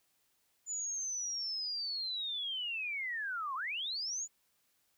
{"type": "linear two-way sweep", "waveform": "sine", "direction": "down then up", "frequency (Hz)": [7040, 1015, 7040], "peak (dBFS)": -35, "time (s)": [0.66, 4.28], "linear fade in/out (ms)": 50, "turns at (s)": 3.55, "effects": ["white hiss -75 dBFS RMS until 4.97 s"]}